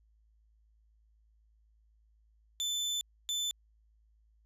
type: tone bursts at uneven times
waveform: 30% pulse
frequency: 3520 Hz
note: A7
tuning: in tune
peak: -29 dBFS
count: 2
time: 2.6-3.01 / 3.29-3.51 s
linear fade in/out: 0 ms
effects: added 54 Hz sine -64 dBFS peak until 4.45 s + resampled to 32000 Hz